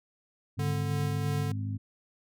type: harmonic tone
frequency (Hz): 51.8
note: G#1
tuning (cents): -4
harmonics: 2 / 3 / 4 / 5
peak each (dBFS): -31 / -45 / -42 / -40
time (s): 0.57-1.78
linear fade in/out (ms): 20
type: tone with tremolo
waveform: square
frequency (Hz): 146.83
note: D3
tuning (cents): 0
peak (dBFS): -29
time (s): 0.59-1.52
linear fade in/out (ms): 5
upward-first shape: triangle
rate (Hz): 3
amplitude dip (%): 35
effects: none

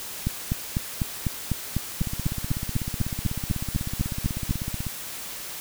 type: two click trains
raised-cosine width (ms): 5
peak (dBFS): -11 / -17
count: 18 / 47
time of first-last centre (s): 0.27-4.509 / 2.01-4.867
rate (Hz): 4.01 / 16.1
effects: white hiss -36 dBFS RMS until 5.6 s

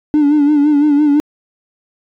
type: tone with vibrato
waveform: triangle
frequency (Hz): 293.7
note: D4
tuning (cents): 0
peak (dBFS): -5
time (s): 0.14-1.2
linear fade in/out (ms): 0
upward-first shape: sine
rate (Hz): 5.9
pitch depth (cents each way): 60
effects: tanh soft clip ceiling -3 dBFS

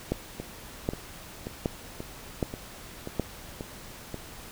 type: two click trains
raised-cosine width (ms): 2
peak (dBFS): -21 / -12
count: 8 / 5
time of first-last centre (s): 0.4-4.143 / 0.12-3.197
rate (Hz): 1.87 / 1.3
effects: pink hiss -45 dBFS RMS until 4.51 s

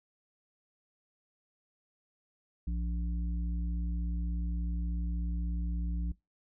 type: harmonic tone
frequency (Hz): 58.27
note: A#1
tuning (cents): 0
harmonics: 1 / 3 / 5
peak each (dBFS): -31 / -39 / -48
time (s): 2.67-6.12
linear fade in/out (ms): 5
effects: noise-tail reverb RT60 0.2 s tail -21 dB re dry

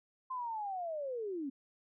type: linear sweep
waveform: sine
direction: down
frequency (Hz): 1046.5 to 258.4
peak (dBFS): -36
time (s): 0.3-1.5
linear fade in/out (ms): 10
effects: none

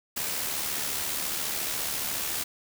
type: noise with amplitude modulation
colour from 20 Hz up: white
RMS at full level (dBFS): -29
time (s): 0.16-2.44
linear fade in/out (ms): 10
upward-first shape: sine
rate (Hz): 74.3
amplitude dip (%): 40
effects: none

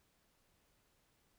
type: silence
effects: pink hiss -75 dBFS RMS until 1.38 s

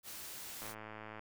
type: noise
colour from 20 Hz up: white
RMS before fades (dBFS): -47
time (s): 0.03-0.75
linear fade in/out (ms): 50
type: click train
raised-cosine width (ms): 0.5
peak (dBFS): -32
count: 63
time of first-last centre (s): 0.62-1.194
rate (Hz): 108
effects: none

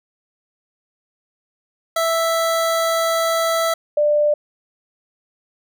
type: tone pair in turn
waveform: 25% pulse / sine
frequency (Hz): 659.3 / 593.5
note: E5 / D5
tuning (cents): 0 / +18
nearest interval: major second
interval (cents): 182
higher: first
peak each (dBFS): -13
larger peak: neither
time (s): 1.96-3.74 / 3.97-4.34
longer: first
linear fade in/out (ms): 5
effects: none

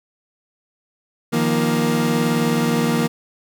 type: chord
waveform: 30% pulse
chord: Eb suspended second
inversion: none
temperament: equal with one note detuned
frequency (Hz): 155.56 / 174.61 / 235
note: Eb3 / F3 / Bb3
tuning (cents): 0 / 0 / +14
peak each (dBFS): -20 / -21 / -16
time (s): 1.32-3.08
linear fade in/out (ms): 20
effects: none

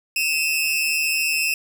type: tone pair together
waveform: sawtooth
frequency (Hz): 2547 / 2701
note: D#7 / E7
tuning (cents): +40 / +42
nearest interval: minor second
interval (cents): 102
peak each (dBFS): -19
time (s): 0.16-1.54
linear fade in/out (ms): 2
effects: none

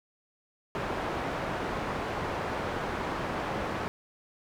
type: low-pass noise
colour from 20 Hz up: white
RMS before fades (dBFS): -33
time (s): 0.75-3.88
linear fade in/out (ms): 0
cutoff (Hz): 1100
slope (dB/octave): 12
effects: none

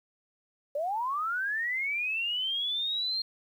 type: linear sweep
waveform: sine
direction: up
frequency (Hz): 554.4 to 4234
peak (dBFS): -28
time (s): 0.75-3.22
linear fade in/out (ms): 5
effects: 10-bit

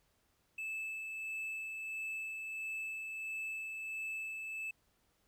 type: tone with tremolo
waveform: triangle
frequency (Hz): 2622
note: E7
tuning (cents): -10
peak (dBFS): -36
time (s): 0.58-4.71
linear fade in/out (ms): 5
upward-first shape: sine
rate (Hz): 1.5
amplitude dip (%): 30
effects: pink hiss -75 dBFS RMS until 5.27 s

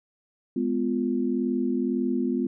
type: chord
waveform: sine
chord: F diminished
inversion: first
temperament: just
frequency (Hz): 209.5 / 251.4 / 349.2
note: Ab3 / Cb4 / F4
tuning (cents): +15 / +31 / 0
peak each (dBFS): -29 / -25 / -29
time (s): 0.56-2.47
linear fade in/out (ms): 5
effects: none

